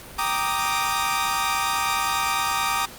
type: chord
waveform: sawtooth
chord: Eb major seventh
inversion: first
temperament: equal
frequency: 784 / 932.3 / 1174.7 / 1244.5 Hz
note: G5 / Bb5 / D6 / Eb6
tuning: 0 / 0 / 0 / 0 cents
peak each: -26 / -24 / -23 / -23 dBFS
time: 0.18-2.86 s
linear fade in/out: 10 ms
effects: pink hiss -41 dBFS RMS until 2.98 s + Opus 48 kbps